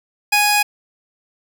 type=tone pair together; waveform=sawtooth; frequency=830.6 / 2489 Hz; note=G#5 / D#7; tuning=0 / 0 cents; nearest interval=octave + perfect fifth; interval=1900 cents; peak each=-12 dBFS; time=0.32-0.63 s; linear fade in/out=10 ms; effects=none